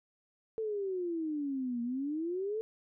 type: exponential two-way sweep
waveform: sine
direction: down then up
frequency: 450 to 233.5 to 450 Hz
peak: -32 dBFS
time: 0.58-2.61 s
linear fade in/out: 0 ms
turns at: 1.82 s
effects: none